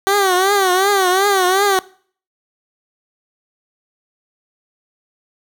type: tone with vibrato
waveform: 15% pulse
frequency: 383.7 Hz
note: G4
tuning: 37 cents flat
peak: -6 dBFS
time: 0.07-1.79 s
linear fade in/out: 0 ms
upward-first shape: triangle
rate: 2.7 Hz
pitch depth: 130 cents each way
effects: noise-tail reverb RT60 0.5 s tail -22 dB re dry